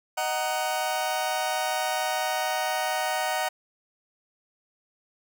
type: chord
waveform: sawtooth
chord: D# minor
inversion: none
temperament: just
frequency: 622.3 / 746.7 / 933.4 Hz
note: D#5 / F#5 / A#5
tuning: 0 / +16 / +2 cents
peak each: -27 / -24 / -28 dBFS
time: 0.17-3.49 s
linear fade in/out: 10 ms
effects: none